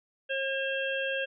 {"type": "harmonic tone", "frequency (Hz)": 539, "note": "C#5", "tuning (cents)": -49, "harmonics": [1, 3, 5, 6], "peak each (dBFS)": [-32, -33, -35, -39], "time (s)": [0.29, 1.26], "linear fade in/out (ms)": 20, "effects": []}